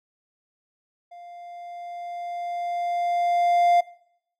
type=tone with level ramp; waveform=triangle; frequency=698.5 Hz; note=F5; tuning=in tune; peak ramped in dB=-39 to -12 dBFS; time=1.11-3.81 s; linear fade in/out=10 ms; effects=noise-tail reverb RT60 0.7 s tail -21 dB re dry